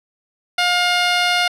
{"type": "tone", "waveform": "10% pulse", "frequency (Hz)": 711, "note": "F5", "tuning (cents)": 31, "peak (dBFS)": -6, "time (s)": [0.58, 1.48], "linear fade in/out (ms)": 5, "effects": ["low-pass 7000 Hz 12 dB/octave"]}